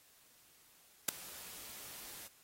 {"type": "noise with ADSR envelope", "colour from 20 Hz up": "white", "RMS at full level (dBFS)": -26, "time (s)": [1.08, 2.28], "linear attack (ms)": 9, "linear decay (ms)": 3, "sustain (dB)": -24, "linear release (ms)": 16, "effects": ["white hiss -65 dBFS RMS until 2.43 s", "AAC 48 kbps"]}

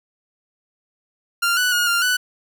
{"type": "tone with pitch steps", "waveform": "sawtooth", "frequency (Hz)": [1392, 1484, 1437, 1395, 1489], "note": ["F6", "F#6", "F6", "F6", "F#6"], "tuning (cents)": [-6, 5, 49, -2, 11], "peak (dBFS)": -13, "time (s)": [1.42, 2.17], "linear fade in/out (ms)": 10, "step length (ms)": 150, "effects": []}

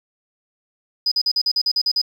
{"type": "tone bursts", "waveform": "triangle", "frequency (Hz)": 4978, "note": "D#8", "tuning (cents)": 0, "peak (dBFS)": -13, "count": 10, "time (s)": [1.06, 2.016], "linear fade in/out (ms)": 5, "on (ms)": 56, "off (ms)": 44, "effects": ["tanh soft clip ceiling -13 dBFS", "8-bit"]}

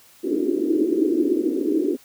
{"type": "band-pass noise", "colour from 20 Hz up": "pink", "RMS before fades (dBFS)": -21, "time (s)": [0.23, 1.97], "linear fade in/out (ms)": 20, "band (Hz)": [290, 380], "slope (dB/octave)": 48, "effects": ["white hiss -52 dBFS RMS until 2.04 s", "high-pass 60 Hz 12 dB/octave"]}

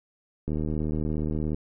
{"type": "click train", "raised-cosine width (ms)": 3, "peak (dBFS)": -17, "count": 83, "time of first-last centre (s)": [0.48, 1.545], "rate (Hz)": 77, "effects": []}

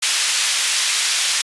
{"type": "band-pass noise", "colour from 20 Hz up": "pink", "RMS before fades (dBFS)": -19, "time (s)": [0.02, 1.42], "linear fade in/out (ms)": 10, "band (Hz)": [2500, 10000], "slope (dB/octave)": 12, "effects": ["resampled to 24000 Hz"]}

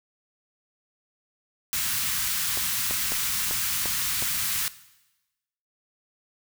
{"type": "band-stop noise", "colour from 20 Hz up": "white", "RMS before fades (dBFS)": -27, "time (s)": [1.73, 4.68], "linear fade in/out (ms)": 0, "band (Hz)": [210, 1100], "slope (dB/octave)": 24}
{"type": "clicks", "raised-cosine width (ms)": 1, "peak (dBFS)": -19, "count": 6, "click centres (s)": [2.574, 2.91, 3.121, 3.51, 3.858, 4.224]}
{"effects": ["noise-tail reverb RT60 1.0 s tail -17 dB re dry"]}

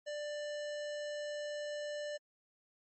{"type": "tone", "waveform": "square", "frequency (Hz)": 591, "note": "D5", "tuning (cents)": 11, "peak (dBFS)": -39, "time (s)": [0.06, 2.18], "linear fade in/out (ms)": 20, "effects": ["MP3 32 kbps"]}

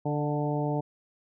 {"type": "harmonic tone with a mistuned harmonic", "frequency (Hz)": 147.2, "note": "D3", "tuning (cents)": 4, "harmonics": [1, 2, 3, 4, 5, 6], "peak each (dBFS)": [-29, -32, -34, -35, -36, -37], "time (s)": [0.05, 0.81], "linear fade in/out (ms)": 10, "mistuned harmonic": 4, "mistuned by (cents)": 24, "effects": []}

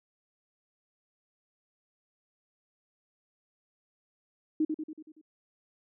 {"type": "tone with echo", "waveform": "sine", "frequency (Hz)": 311.1, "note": "D#4", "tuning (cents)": 0, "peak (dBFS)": -23, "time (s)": [4.6, 4.65], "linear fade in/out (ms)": 5, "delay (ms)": 94, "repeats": 6, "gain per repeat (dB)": -5, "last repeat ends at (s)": 5.214, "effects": []}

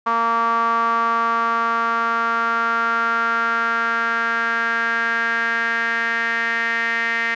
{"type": "tone with band-pass filter sweep", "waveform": "sawtooth", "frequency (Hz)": 230.5, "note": "A#3", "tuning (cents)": -19, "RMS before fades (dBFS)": -20, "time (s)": [0.06, 7.35], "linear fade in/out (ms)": 10, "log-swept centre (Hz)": [1100, 1900], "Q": 5.9, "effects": ["resampled to 16000 Hz"]}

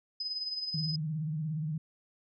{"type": "tone with tremolo", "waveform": "sine", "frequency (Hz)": 5030, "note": "D#8", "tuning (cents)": 18, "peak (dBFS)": -31, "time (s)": [0.2, 0.96], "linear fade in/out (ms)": 5, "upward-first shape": "sine", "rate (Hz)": 19, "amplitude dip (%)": 55}
{"type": "tone with vibrato", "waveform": "sine", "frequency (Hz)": 155.56, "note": "D#3", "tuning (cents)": 0, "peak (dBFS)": -31, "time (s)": [0.74, 1.78], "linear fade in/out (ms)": 5, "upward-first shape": "sine", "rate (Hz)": 17, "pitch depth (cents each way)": 86}
{"effects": []}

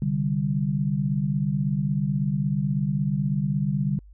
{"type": "chord", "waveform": "sine", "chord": "C suspended second", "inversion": "none", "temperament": "just", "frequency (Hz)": [130.81, 147.16, 196.22], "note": ["C3", "D3", "G3"], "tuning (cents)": [0, 4, 2], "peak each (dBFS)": [-30, -24, -26], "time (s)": [0.02, 3.99], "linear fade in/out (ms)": 2, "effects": ["added 50 Hz sine -45 dBFS peak until 4.13 s"]}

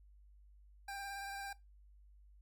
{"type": "tone with vibrato", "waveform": "25% pulse", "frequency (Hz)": 793, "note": "G5", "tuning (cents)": 20, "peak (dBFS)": -39, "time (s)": [0.88, 1.53], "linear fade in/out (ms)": 5, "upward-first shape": "sine", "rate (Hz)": 18, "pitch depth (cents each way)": 20, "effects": ["noise-tail reverb RT60 0.2 s tail -19 dB re dry", "added 50 Hz sine -59 dBFS peak until 2.41 s"]}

